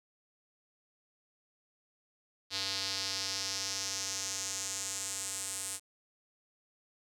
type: tone with band-pass filter sweep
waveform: square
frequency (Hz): 96.8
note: G2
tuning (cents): -21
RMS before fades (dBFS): -37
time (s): 2.5-5.8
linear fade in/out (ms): 50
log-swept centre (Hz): 4400 to 8700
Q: 3.1
effects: none